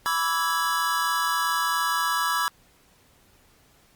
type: chord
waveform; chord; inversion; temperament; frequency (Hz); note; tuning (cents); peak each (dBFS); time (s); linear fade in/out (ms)
square; E dominant seventh; second; equal with one note detuned; 987.8 / 1151.1 / 1318.5 / 1661.2; B5 / D6 / E6 / G#6; 0 / -35 / 0 / 0; -29; 0.06-2.48; 0
effects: pink hiss -59 dBFS RMS until 3.95 s + Opus 48 kbps